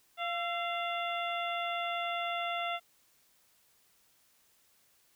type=harmonic tone with a mistuned harmonic; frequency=693 Hz; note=F5; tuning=14 cents flat; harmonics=1 / 2 / 3 / 4 / 5; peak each=-35 / -38 / -40 / -41 / -42 dBFS; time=0.17-2.8 s; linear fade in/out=50 ms; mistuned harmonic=2; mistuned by=-49 cents; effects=white hiss -68 dBFS RMS until 5.15 s